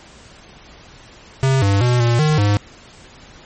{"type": "tone with pitch steps", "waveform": "square", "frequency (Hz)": [133.7, 99.4, 122.7, 118.5, 153.4, 102.7], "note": ["C3", "G2", "B2", "A#2", "D#3", "G#2"], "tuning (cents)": [38, 25, -11, 29, -24, -19], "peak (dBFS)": -13, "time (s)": [1.43, 2.57], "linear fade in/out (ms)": 0, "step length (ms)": 190, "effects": ["pink hiss -43 dBFS RMS until 3.45 s", "MP3 32 kbps"]}